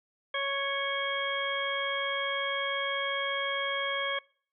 harmonic tone with a mistuned harmonic, 554.4 Hz, C#5, in tune, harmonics 1 / 2 / 3 / 4 / 6, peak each -35 / -35 / -35 / -35 / -35 dBFS, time 0.34-4.19 s, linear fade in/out 5 ms, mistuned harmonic 6, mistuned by -38 cents, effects noise-tail reverb RT60 0.5 s tail -24 dB re dry

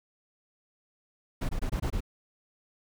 brown noise bursts, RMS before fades -29 dBFS, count 6, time 1.41-2.006 s, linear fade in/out 10 ms, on 81 ms, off 22 ms, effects none

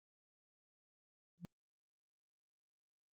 sine tone with exponential growth, 174.2 Hz, F3, 4 cents flat, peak -39 dBFS, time 1.38-1.45 s, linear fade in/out 0 ms, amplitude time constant 15 ms, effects Opus 32 kbps

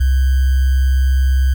sine tone with sample-and-hold, 65.6 Hz, C2, 5 cents sharp, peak -10 dBFS, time 0-1.54 s, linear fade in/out 10 ms, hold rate 1575 Hz, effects none

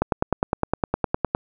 click train, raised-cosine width 1 ms, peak -5 dBFS, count 14, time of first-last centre 0.02-1.349 s, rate 9.78 Hz, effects none

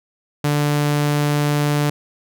sawtooth tone, 146.83 Hz, D3, in tune, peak -12 dBFS, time 0.44-1.9 s, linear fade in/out 5 ms, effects none

